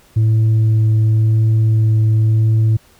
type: tone with vibrato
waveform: sine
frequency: 110 Hz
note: A2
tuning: in tune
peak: -7 dBFS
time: 0.16-2.77 s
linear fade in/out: 10 ms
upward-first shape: sine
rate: 0.93 Hz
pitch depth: 9 cents each way
effects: tanh soft clip ceiling -9 dBFS + pink hiss -50 dBFS RMS until 2.99 s